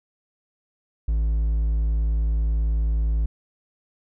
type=tone with hard clipping; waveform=triangle; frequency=55.1 Hz; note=A1; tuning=3 cents sharp; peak=-20 dBFS; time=1.08-3.26 s; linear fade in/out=5 ms; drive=6 dB; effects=none